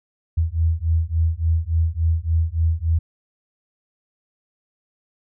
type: beating tone pair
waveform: sine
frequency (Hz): 80.2 / 83.7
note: E2 / E2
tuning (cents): -47 / +27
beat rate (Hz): 3.5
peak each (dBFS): -20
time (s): 0.37-2.99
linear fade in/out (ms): 10
effects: none